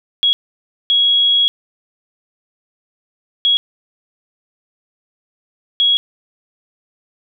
sine tone bursts at uneven times, 3322 Hz, G#7, in tune, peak -10 dBFS, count 4, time 0.23-0.33 / 0.9-1.48 / 3.45-3.57 / 5.8-5.97 s, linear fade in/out 0 ms, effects none

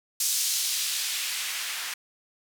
blue noise with band-pass filter sweep, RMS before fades -29 dBFS, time 0.2-1.94 s, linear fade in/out 5 ms, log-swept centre 6100 to 1600 Hz, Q 0.96, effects none

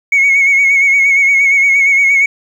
sine tone with vibrato, 2208 Hz, C#7, 7 cents flat, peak -5 dBFS, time 0.12-2.26 s, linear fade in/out 5 ms, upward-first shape sine, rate 8.6 Hz, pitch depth 43 cents each way, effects tanh soft clip ceiling -4 dBFS + 7-bit

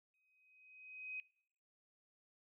sine tone with exponential growth, 2519 Hz, D#7, 21 cents sharp, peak -40 dBFS, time 0.14-1.2 s, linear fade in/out 1 ms, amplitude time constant 230 ms, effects noise-tail reverb RT60 0.7 s tail -24 dB re dry

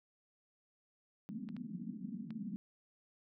pink band-pass noise, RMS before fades -44 dBFS, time 1.29-2.56 s, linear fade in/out 0 ms, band 180 to 240 Hz, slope 48 dB/octave
clicks, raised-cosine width 0.3 ms, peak -39 dBFS, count 3, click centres 1.489 / 1.566 / 2.306 s
effects none

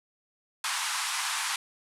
pink band-pass noise, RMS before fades -31 dBFS, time 0.64-1.56 s, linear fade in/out 2 ms, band 870 to 11000 Hz, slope 48 dB/octave, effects none

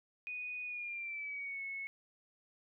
sine tone with pitch glide, 2479 to 2196 Hz, D#7 to C#7, -7 to -17 cents, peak -39 dBFS, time 0.27-1.87 s, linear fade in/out 0 ms, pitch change -210 cents, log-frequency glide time 0.65-1.62 s, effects none

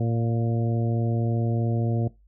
harmonic tone with a mistuned harmonic, 115.4 Hz, A#2, 17 cents flat, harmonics 1 / 2 / 3 / 4 / 5 / 6, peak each -23 / -29 / -33 / -35 / -37 / -39 dBFS, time 0-2.08 s, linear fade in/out 5 ms, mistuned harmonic 6, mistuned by +27 cents, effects noise-tail reverb RT60 0.2 s tail -18 dB re dry + added 50 Hz sine -54 dBFS peak until 2.27 s

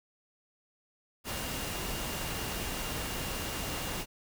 sine tone in noise, 2810 Hz, F7, 10 cents sharp, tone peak -46 dBFS, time 1.24-4.06 s, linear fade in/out 50 ms, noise pink, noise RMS -36 dBFS, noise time 1.24-4.06 s, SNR -13 dB, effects none

